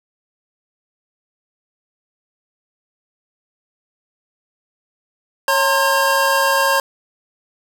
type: tone cluster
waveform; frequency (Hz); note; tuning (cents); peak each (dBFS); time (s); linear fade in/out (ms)
square; 550 / 914 / 1056 / 1610; C#5 / A#5 / C6 / G6; -14 / -34 / +16 / +46; -20; 5.48-6.8; 2
effects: none